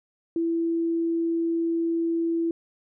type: tone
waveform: sine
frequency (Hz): 332.9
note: E4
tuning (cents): +17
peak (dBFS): -22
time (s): 0.36-2.51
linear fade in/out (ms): 2
effects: none